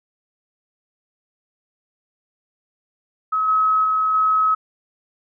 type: tone with level steps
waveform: sine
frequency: 1281 Hz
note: E6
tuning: 50 cents flat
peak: -17 / -14 / -16 / -14 dBFS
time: 3.32-4.55 s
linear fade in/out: 10 ms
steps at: 3.48 / 3.84 / 4.14 s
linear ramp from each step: 5 ms
effects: none